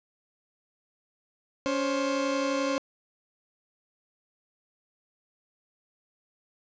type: tone pair together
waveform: 30% pulse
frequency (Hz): 280.8 / 530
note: C#4 / C5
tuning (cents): +22 / +22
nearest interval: major seventh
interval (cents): 1100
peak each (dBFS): -26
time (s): 1.66-2.78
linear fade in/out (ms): 0
effects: resampled to 16000 Hz + 9-bit